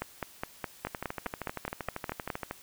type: two click trains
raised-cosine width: 0.5 ms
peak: -17 / -19 dBFS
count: 12 / 22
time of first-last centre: 0.02-2.302 / 0.87-2.511 s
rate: 4.82 / 12.8 Hz
effects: white hiss -54 dBFS RMS until 2.62 s